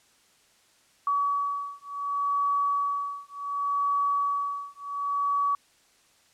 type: beating tone pair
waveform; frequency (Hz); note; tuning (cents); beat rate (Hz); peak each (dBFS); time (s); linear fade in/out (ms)
sine; 1136 / 1136.68; C#6 / C#6; +42 / +43; 0.68; -28; 1.07-5.55; 2
effects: white hiss -62 dBFS RMS until 6.33 s + low-pass 9000 Hz 12 dB/octave